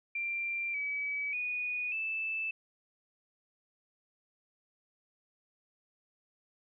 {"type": "tone with pitch steps", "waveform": "sine", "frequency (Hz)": [2368, 2284, 2468, 2635], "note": ["D7", "D7", "D#7", "E7"], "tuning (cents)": [14, -49, -15, -1], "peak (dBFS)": -32, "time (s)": [0.15, 2.51], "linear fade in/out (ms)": 5, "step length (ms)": 590, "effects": []}